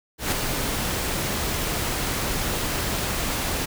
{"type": "noise with ADSR envelope", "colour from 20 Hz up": "pink", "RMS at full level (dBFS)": -22, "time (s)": [0.18, 3.66], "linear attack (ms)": 140, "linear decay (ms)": 4, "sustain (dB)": -4, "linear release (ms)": 14, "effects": []}